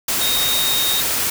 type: tone in noise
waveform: sine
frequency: 3723 Hz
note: A#7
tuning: 3 cents flat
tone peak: -19 dBFS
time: 0.21-1.01 s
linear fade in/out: 5 ms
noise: white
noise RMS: -20 dBFS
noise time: 0.08-1.3 s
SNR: -2 dB
effects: none